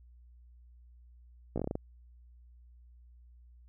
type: slowing click train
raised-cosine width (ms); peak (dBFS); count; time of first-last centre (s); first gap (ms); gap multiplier
2; -20; 8; 1.56-1.754; 16; 1.18
effects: added 60 Hz sine -54 dBFS peak until 3.68 s